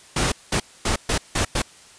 pink noise bursts at uneven times, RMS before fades -21 dBFS, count 6, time 0.16-0.32 / 0.52-0.6 / 0.85-0.96 / 1.09-1.18 / 1.35-1.45 / 1.55-1.62 s, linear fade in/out 5 ms, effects white hiss -48 dBFS RMS until 1.98 s + resampled to 22050 Hz

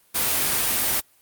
white noise, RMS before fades -22 dBFS, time 0.14-1.01 s, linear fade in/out 20 ms, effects white hiss -59 dBFS RMS until 1.21 s + Opus 32 kbps

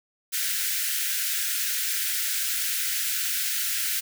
white high-pass noise, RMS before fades -27 dBFS, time 0.32-4.01 s, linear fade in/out 20 ms, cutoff 1400 Hz, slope 96 dB/octave, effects none

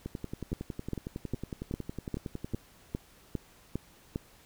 two click trains, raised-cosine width 3 ms, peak -19 / -23 dBFS, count 10 / 28, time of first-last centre 0.53-4.159 / 0.06-2.537 s, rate 2.48 / 10.9 Hz, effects pink hiss -59 dBFS RMS until 4.45 s

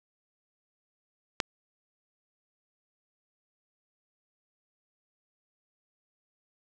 click, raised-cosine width 0.2 ms, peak -8 dBFS, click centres 1.402 s, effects none

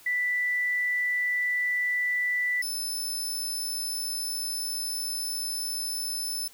sine / 20% pulse tone pair in turn, 1975.5 / 5271 Hz, B6 / E8, 0 / -1 cents, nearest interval octave + perfect fourth, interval 1699 cents, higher second, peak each -24 dBFS, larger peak neither, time 0.06-2.62 / 2.62-6.48 s, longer second, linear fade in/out 5 ms, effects white hiss -53 dBFS RMS until 6.53 s

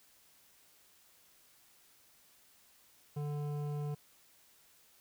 sine tone with hard clipping, 146.83 Hz, D3, in tune, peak -37 dBFS, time 3.16-3.95 s, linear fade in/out 10 ms, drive 12 dB, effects white hiss -65 dBFS RMS until 5 s

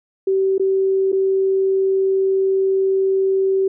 sine tone with dropouts, 384.7 Hz, G4, 33 cents flat, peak -14 dBFS, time 0.27-3.68 s, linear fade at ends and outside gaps 5 ms, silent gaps 0.581-0.596 / 1.12-1.127 s, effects none

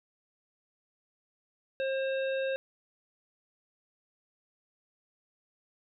harmonic tone, 534 Hz, C5, 35 cents sharp, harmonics 1 / 3 / 5 / 7, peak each -29 / -39 / -42 / -46 dBFS, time 1.8-2.56 s, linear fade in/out 0 ms, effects none

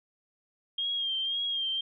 sine tone with vibrato, 3220 Hz, G7, 46 cents sharp, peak -28 dBFS, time 0.78-1.81 s, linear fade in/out 5 ms, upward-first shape sine, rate 1.9 Hz, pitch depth 47 cents each way, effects none

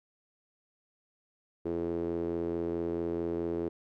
sawtooth tone with band-pass filter, 84.6 Hz, E2, 45 cents sharp, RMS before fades -33 dBFS, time 1.65-3.69 s, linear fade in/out 10 ms, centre 380 Hz, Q 4.9, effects none

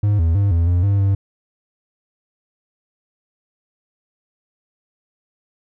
triangle tone with pitch steps, 103.3 / 82.2 / 100.3 / 84.1 / 88.2 / 100 / 98.3 Hz, G#2 / E2 / G2 / E2 / F2 / G2 / G2, -9 / -4 / +40 / +35 / +18 / +35 / +5 cents, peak -11 dBFS, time 0.03-1.15 s, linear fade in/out 5 ms, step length 160 ms, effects none

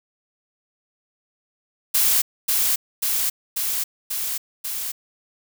blue noise with echo, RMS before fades -18 dBFS, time 1.94-2.22 s, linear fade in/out 10 ms, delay 540 ms, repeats 5, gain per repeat -2 dB, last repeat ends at 4.92 s, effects none

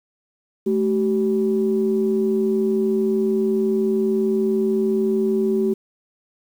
sine tone pair together, 216.4 / 383 Hz, A3 / G4, -29 / -40 cents, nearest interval minor seventh, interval 989 cents, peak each -20 / -18 dBFS, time 0.66-5.74 s, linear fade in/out 10 ms, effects tanh soft clip ceiling -9 dBFS + 8-bit

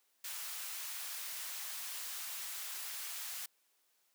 white high-pass noise, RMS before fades -43 dBFS, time 0.24-3.46 s, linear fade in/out 5 ms, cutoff 960 Hz, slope 12 dB/octave, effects white hiss -75 dBFS RMS until 4.14 s + high-pass 300 Hz 12 dB/octave

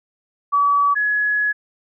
sine tone pair in turn, 1143 / 1687.5 Hz, D6 / G#6, -47 / +27 cents, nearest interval perfect fifth, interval 674 cents, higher second, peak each -13 / -16 dBFS, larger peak first, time 0.52-0.95 / 0.95-1.53 s, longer second, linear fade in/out 20 ms, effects none

